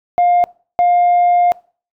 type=tone pair in turn; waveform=sine; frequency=706 / 706 Hz; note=F5 / F5; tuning=+19 / +19 cents; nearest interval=unison; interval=0 cents; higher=neither; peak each=-7 dBFS; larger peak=neither; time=0.18-0.44 / 0.79-1.52 s; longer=second; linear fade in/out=0 ms; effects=noise-tail reverb RT60 0.4 s tail -24 dB re dry + tanh soft clip ceiling -7 dBFS